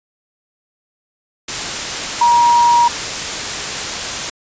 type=tone in noise; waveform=sine; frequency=951 Hz; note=A#5; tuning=34 cents sharp; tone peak=-8 dBFS; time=2.21-2.88 s; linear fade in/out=5 ms; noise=white; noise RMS=-21 dBFS; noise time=1.48-4.3 s; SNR=+10 dB; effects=resampled to 16000 Hz